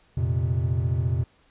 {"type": "chord", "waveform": "triangle", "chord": "F suspended fourth", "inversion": "none", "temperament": "just", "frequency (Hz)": [87.31, 116.41, 130.96], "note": ["F2", "Bb2", "C3"], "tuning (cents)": [0, -2, 2], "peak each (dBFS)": -24, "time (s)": [0.17, 1.24], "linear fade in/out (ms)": 5, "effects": ["pink hiss -61 dBFS RMS until 1.5 s", "resampled to 8000 Hz"]}